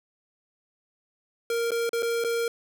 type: tone with dropouts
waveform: square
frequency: 465.7 Hz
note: A#4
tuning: 2 cents flat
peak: -25 dBFS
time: 1.5-2.48 s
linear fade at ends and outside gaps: 2 ms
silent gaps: 1.707-1.717 / 1.893-1.931 / 2.024-2.029 / 2.24-2.246 s
effects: none